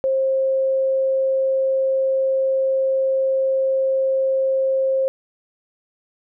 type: tone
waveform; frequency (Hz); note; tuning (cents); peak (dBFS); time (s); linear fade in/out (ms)
sine; 532; C5; +29; -16; 0.04-5.08; 0
effects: none